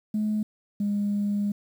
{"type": "tone pair in turn", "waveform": "sine", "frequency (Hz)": [213.2, 204.3], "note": ["G#3", "G#3"], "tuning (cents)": [46, -28], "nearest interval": "minor second", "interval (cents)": 74, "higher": "first", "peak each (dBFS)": -22, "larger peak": "neither", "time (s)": [[0.14, 0.43], [0.8, 1.52]], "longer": "second", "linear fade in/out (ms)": 5, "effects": ["tanh soft clip ceiling -19 dBFS", "9-bit"]}